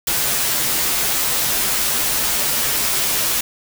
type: noise with comb filter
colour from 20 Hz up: white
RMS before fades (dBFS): -19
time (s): 0.07-3.41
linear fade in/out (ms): 5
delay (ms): 11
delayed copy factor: -0.75
effects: none